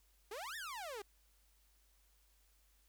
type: exponential two-way sweep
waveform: sawtooth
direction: up then down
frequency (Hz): 383.7 to 1881 to 383.7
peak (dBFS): -40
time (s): 0.31-1.02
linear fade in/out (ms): 5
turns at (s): 0.56
effects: added 50 Hz sine -70 dBFS peak until 2.88 s + white hiss -74 dBFS RMS until 2.88 s